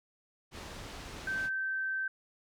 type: low-pass noise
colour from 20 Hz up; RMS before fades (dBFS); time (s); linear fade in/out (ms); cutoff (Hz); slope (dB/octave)
pink; -45; 0.51-1.5; 50; 6400; 12
type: tone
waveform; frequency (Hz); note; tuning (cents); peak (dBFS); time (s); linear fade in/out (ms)
sine; 1551; G6; -19; -31; 1.27-2.08; 5
effects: none